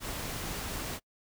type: noise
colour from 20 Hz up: pink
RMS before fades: -37 dBFS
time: 0-1 s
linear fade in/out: 50 ms
effects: noise-tail reverb RT60 0.1 s tail -25 dB re dry